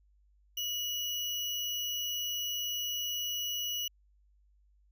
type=tone with sample-and-hold; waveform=sine; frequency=2919 Hz; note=F#7; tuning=24 cents flat; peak=-32 dBFS; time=0.57-3.88 s; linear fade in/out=5 ms; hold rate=8820 Hz; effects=added 50 Hz sine -63 dBFS peak until 4.91 s